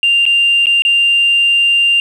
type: tone with dropouts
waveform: sine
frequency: 2790 Hz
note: F7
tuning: 2 cents flat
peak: -7 dBFS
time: 0.03-2 s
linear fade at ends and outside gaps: 1 ms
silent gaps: 0.254-0.263 / 0.658-0.668 / 0.821-0.85 s
effects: tanh soft clip ceiling -4 dBFS + 7-bit